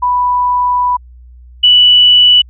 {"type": "tone pair in turn", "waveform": "sine", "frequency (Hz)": [987.8, 2960], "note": ["B5", "F#7"], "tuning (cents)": [0, 0], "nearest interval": "octave + perfect fifth", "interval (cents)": 1900, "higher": "second", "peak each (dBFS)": [-9, -3], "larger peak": "second", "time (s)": [[0.02, 0.97], [1.63, 2.42]], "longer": "first", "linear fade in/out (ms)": 10, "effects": ["added 61 Hz sine -34 dBFS peak until 2.49 s"]}